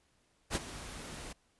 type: noise with ADSR envelope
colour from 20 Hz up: pink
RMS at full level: -31 dBFS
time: 0.5-1.33 s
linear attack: 55 ms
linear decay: 30 ms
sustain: -14 dB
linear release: 8 ms
effects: pink hiss -72 dBFS RMS until 1.59 s + resampled to 24000 Hz